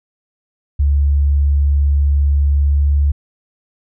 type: tone with pitch glide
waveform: sine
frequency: 71.2 to 71.7 Hz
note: C#2 to D2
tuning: +47 to -41 cents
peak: -10 dBFS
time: 0.79-3.12 s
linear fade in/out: 10 ms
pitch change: +12 cents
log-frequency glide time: 2.58-2.91 s
effects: none